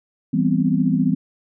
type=chord; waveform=sine; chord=C major seventh; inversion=first; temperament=equal; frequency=164.81 / 196 / 246.9 / 261.6 Hz; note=E3 / G3 / B3 / C4; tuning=0 / 0 / 0 / 0 cents; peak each=-21 dBFS; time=0.33-1.15 s; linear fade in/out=10 ms; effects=none